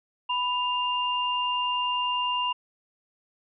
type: tone pair together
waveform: sine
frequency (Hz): 990 / 2800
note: B5 / F7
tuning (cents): +4 / +4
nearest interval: octave + tritone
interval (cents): 1800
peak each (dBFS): -26 / -28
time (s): 0.29-2.53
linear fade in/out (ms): 10
effects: none